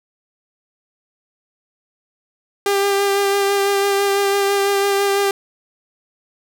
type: tone with vibrato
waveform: sawtooth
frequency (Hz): 398.5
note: G4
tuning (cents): +28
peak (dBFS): -11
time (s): 2.66-5.31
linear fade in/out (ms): 2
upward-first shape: sine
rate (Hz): 6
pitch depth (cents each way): 17
effects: none